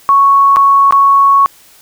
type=tone with dropouts; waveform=sine; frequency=1108.7 Hz; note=C#6; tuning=in tune; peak=-4 dBFS; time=0.09-1.46 s; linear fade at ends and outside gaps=0 ms; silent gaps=0.561-0.568 / 0.909-0.924 s; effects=white hiss -43 dBFS RMS until 1.81 s